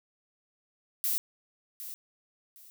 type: noise with echo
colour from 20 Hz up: violet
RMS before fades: -29 dBFS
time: 1.04-1.18 s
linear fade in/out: 0 ms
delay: 760 ms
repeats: 2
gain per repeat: -12 dB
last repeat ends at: 2.7 s
effects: none